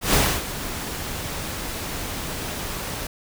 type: noise with ADSR envelope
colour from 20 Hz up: pink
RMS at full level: -17 dBFS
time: 0.01-3.07 s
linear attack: 130 ms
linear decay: 280 ms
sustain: -13 dB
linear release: 4 ms
effects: none